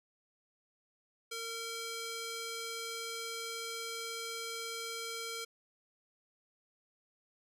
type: tone with band-pass filter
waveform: square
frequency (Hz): 458.2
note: A#4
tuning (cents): -30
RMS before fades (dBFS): -41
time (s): 1.31-5.45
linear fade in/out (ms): 10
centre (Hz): 5400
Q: 0.57
effects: none